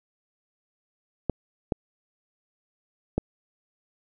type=clicks; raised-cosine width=2 ms; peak=-10 dBFS; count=3; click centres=1.297 / 1.722 / 3.18 s; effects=none